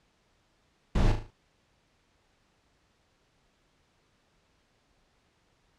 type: noise with echo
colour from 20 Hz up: brown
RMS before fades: -24 dBFS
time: 0.95-1.12 s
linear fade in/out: 5 ms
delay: 37 ms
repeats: 5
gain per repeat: -6 dB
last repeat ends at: 1.305 s
effects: pink hiss -69 dBFS RMS until 5.78 s + low-pass 6000 Hz 12 dB/octave